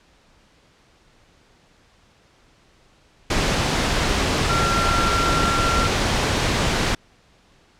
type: tone in noise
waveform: sine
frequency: 1368 Hz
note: F6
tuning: 36 cents flat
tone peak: -21 dBFS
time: 4.49-5.87 s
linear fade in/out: 5 ms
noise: pink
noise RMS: -20 dBFS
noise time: 3.3-6.95 s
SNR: -4 dB
effects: pink hiss -56 dBFS RMS until 7.79 s + low-pass 6000 Hz 12 dB/octave